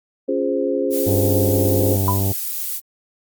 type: chord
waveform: sine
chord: Db major seventh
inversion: none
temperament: equal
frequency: 277.2 / 349.2 / 415.3 / 523.3 Hz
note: Db4 / F4 / Ab4 / C5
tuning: 0 / 0 / 0 / 0 cents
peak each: -23 / -25 / -23 / -22 dBFS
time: 0.28-1.96 s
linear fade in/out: 10 ms
type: noise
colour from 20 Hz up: violet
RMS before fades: -25 dBFS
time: 0.9-2.81 s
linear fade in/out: 50 ms
type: harmonic tone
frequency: 98 Hz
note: G2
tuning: in tune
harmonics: 1 / 2 / 3 / 4 / 5 / 6 / 7 / 8 / 9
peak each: -18 / -28 / -28 / -30 / -37 / -37 / -36 / -39 / -43 dBFS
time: 1.06-2.33 s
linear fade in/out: 20 ms
type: tone with exponential decay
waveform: sine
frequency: 995 Hz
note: B5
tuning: 13 cents sharp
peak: -14 dBFS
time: 2.08-2.25 s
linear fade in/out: 1 ms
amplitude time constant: 36 ms
effects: Opus 32 kbps